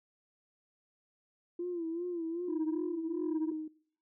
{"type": "tone with vibrato", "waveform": "sine", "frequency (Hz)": 340.8, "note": "F4", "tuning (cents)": -42, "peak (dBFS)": -33, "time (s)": [1.59, 3.52], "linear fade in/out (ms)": 5, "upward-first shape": "sine", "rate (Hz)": 2.6, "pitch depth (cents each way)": 85}
{"type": "tone with tremolo", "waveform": "sine", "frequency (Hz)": 311.9, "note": "D#4", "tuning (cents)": 4, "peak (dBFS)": -29, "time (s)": [2.48, 3.68], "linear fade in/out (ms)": 5, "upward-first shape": "triangle", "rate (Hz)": 1.4, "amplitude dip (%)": 85}
{"effects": ["noise-tail reverb RT60 0.6 s tail -24 dB re dry", "tanh soft clip ceiling -27 dBFS"]}